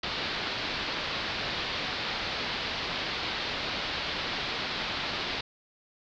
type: low-pass noise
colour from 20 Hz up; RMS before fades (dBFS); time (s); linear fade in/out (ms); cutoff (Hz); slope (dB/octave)
white; -33; 0.03-5.41; 5; 4600; 48
effects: none